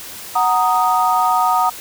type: chord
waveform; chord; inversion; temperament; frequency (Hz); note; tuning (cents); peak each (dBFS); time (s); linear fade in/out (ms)
sine; D# minor; first; equal; 740 / 932.3 / 1244.5; F#5 / A#5 / D#6; 0 / 0 / 0; -17; 0.35-1.7; 10
effects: white hiss -33 dBFS RMS until 1.8 s